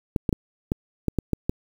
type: clicks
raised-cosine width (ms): 3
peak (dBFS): -9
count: 8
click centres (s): 0.162 / 0.292 / 0.328 / 0.719 / 1.083 / 1.187 / 1.333 / 1.495
effects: 7-bit